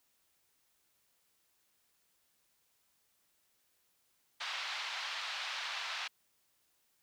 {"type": "band-pass noise", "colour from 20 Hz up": "white", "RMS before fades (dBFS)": -40, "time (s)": [4.4, 6.08], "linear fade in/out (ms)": 10, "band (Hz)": [800, 4200], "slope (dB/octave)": 24, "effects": ["white hiss -75 dBFS RMS until 7.02 s"]}